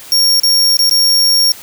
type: tone with dropouts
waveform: 40% pulse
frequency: 5550 Hz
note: F8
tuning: 12 cents flat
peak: -7 dBFS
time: 0.12-1.52 s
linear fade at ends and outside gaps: 1 ms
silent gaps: 0.399-0.434 / 0.77-0.791 / 0.896-0.911 s
effects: white hiss -34 dBFS RMS until 1.62 s